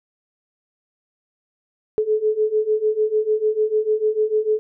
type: beating tone pair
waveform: sine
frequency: 426.5 / 433.2 Hz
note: G#4 / A4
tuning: +46 / -27 cents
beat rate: 6.7 Hz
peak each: -21 / -19 dBFS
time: 1.98-4.59 s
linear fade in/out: 0 ms
effects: none